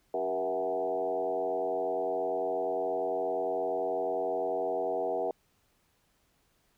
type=tone with frequency modulation; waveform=sine; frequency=563 Hz; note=C#5; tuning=27 cents sharp; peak=-28 dBFS; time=0.14-5.31 s; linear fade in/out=2 ms; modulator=88.6 Hz; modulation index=2.3; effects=pink hiss -71 dBFS RMS until 6.77 s